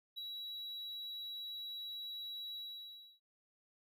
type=tone with ADSR envelope; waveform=triangle; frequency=3897 Hz; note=B7; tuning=24 cents flat; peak=-38 dBFS; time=0.16-3.2 s; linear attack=24 ms; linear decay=7 ms; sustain=-3 dB; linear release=640 ms; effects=none